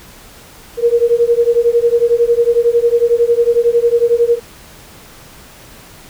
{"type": "beating tone pair", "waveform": "sine", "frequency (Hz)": [466.2, 477.2], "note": ["A#4", "A#4"], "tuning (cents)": [0, 41], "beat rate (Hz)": 11, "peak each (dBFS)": -12, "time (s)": [0.77, 4.4], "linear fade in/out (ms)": 50, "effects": ["pink hiss -39 dBFS RMS until 6.09 s"]}